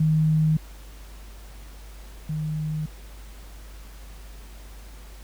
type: tone pair in turn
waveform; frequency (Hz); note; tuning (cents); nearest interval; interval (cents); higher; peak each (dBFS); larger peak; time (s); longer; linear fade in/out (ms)
sine; 156.4 / 154.43; D#3 / D#3; +9 / -13; unison; 22; first; -17 / -25; first; 0-0.57 / 2.29-2.86; neither; 5
effects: added 50 Hz sine -40 dBFS peak until 5.23 s + pink hiss -50 dBFS RMS until 5.23 s